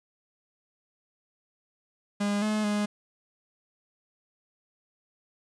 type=tone with pitch steps; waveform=45% pulse; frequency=204.1 / 213.6 / 207.7 Hz; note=G#3 / G#3 / G#3; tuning=-30 / +49 / 0 cents; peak=-25 dBFS; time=2.2-2.86 s; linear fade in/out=10 ms; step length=220 ms; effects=resampled to 22050 Hz + 9-bit